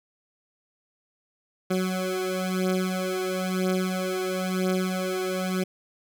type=beating tone pair; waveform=20% pulse; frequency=185 / 186 Hz; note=F#3 / F#3; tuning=0 / +9 cents; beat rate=1 Hz; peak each=-24 / -22 dBFS; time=1.7-5.64 s; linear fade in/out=10 ms; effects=none